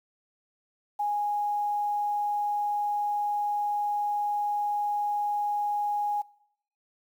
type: tone with quantisation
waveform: sine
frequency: 827 Hz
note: G#5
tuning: 8 cents flat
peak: -25 dBFS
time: 0.99-6.22 s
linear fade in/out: 10 ms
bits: 9
effects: noise-tail reverb RT60 0.7 s tail -21 dB re dry